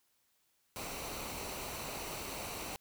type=noise with comb filter; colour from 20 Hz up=pink; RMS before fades=-42 dBFS; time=0.76-2.76 s; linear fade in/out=0 ms; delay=0.59 ms; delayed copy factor=-0.5; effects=white hiss -75 dBFS RMS until 2.8 s